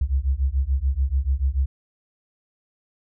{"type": "beating tone pair", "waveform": "sine", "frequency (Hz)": [64, 70.9], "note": ["C2", "C#2"], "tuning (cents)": [-38, 40], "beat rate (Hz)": 6.9, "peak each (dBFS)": -22, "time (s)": [0.01, 1.66], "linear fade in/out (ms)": 5, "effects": []}